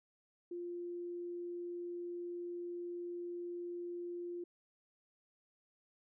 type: tone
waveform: sine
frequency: 349.2 Hz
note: F4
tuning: in tune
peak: -40 dBFS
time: 0.51-4.44 s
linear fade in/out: 5 ms
effects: none